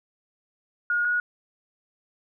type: tone pair in turn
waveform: sine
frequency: 1434 / 1452.3 Hz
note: F6 / F#6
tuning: +45 / -33 cents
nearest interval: unison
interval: 22 cents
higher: second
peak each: -21 / -21 dBFS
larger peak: neither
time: 0.9-1.05 / 1.05-1.2 s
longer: neither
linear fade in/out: 2 ms
effects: none